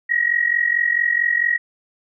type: tone with amplitude modulation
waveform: sine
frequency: 1900 Hz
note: A#6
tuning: 33 cents sharp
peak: -12 dBFS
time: 0.09-1.58 s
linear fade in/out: 20 ms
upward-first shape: sine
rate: 44.5 Hz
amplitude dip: 80%
effects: none